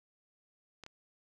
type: clicks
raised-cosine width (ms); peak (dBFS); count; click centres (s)
0.2; -30; 2; 0.837 / 0.864
effects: none